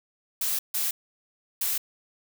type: noise bursts at uneven times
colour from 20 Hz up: blue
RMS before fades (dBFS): -27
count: 3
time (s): 0.41-0.59 / 0.74-0.91 / 1.61-1.78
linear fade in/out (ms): 5
effects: none